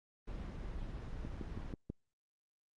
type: noise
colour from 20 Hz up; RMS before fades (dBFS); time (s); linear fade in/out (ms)
brown; -43; 0.27-1.74; 10
type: click train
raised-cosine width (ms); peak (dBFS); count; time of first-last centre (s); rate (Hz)
3; -28; 5; 1.25-1.9; 6.15
effects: low-pass 5000 Hz 12 dB/octave + Opus 24 kbps